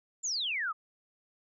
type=exponential sweep; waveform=sine; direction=down; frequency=7370 to 1187 Hz; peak=-30 dBFS; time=0.23-0.73 s; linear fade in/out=20 ms; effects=none